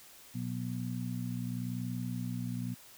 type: harmonic tone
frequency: 60.9 Hz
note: B1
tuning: 24 cents flat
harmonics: 2 / 3 / 4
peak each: -37 / -39 / -39 dBFS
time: 0.34-2.75 s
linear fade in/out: 20 ms
effects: white hiss -55 dBFS RMS until 2.97 s